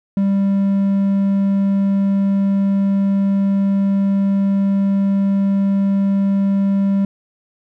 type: tone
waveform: triangle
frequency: 197 Hz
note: G3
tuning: 9 cents sharp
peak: -11 dBFS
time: 0.17-7.05 s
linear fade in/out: 2 ms
effects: none